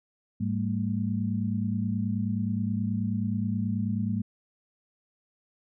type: tone cluster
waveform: sine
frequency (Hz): 105.5 / 195.4 / 224.8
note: G#2 / G3 / A3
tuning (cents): +28 / -5 / +37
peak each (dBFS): -30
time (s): 0.4-4.22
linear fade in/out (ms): 10
effects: none